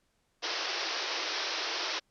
white band-pass noise, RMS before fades -34 dBFS, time 0.42-2 s, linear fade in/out 20 ms, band 310 to 5700 Hz, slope 96 dB/octave, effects pink hiss -74 dBFS RMS until 2.1 s + low-pass 10000 Hz 12 dB/octave

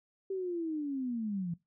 sine linear sweep, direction down, 390.2 to 164.81 Hz, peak -32 dBFS, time 0.3-1.54 s, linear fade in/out 5 ms, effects noise-tail reverb RT60 0.2 s tail -20 dB re dry

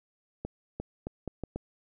accelerating click train, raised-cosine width 2 ms, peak -21 dBFS, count 6, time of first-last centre 0.45-1.56 s, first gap 350 ms, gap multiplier 0.77, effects none

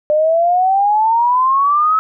sine exponential sweep, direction up, 597 to 1300 Hz, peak -10 dBFS, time 0.1-1.99 s, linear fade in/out 0 ms, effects none

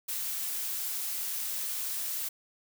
blue noise, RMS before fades -34 dBFS, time 0.08-2.29 s, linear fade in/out 10 ms, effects none

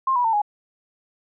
sine tone with pitch steps, 1059 / 976.7 / 900.9 / 830.9 Hz, C6 / B5 / A5 / G#5, +21 / -20 / +41 / +1 cents, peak -17 dBFS, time 0.07-0.418 s, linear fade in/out 5 ms, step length 87 ms, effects none

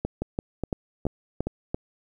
two click trains, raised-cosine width 2 ms, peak -13 / -14 dBFS, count 6 / 4, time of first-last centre 0.05-1.745 / 0.22-1.47 s, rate 2.95 / 2.4 Hz, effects 9-bit

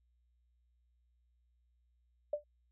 sine tone with exponential decay, 591 Hz, D5, 11 cents sharp, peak -28 dBFS, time 2.33-2.44 s, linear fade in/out 5 ms, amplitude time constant 22 ms, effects added 60 Hz sine -70 dBFS peak until 2.71 s

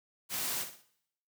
white noise with echo, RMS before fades -35 dBFS, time 0.29-0.66 s, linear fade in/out 50 ms, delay 60 ms, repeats 3, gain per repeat -9 dB, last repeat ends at 0.84 s, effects noise-tail reverb RT60 0.7 s tail -17 dB re dry + high-pass 100 Hz 12 dB/octave

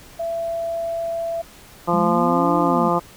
sine tone, 669 Hz, E5, 25 cents sharp, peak -22 dBFS, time 0.19-1.42 s, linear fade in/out 10 ms
harmonic tone, 173 Hz, F3, 16 cents flat, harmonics 1 / 2 / 3 / 4 / 5 / 6 / 7, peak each -24 / -24 / -24 / -24 / -24 / -24 / -24 dBFS, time 1.87-3 s, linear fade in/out 20 ms
sine exponential two-way sweep, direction up then down, 196 to 308.4 to 214.3 Hz, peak -21 dBFS, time 1.93-2.89 s, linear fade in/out 5 ms, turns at 2.59 s
effects pink hiss -45 dBFS RMS until 3.16 s

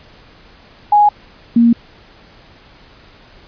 sine tone pair in turn, 830.6 / 234 Hz, G#5 / A#3, 0 / +7 cents, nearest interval octave + minor seventh, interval 2193 cents, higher first, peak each -6 dBFS, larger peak neither, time 0.92-1.09 / 1.56-1.73 s, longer neither, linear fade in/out 5 ms, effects pink hiss -44 dBFS RMS until 3.47 s + resampled to 11025 Hz

